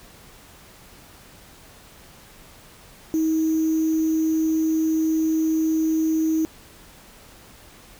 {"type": "tone with sample-and-hold", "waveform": "sine", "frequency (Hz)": 318.4, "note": "D#4", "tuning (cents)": 40, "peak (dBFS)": -18, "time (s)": [3.14, 6.45], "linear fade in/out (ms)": 0, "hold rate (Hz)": 6300, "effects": ["pink hiss -48 dBFS RMS until 7.99 s"]}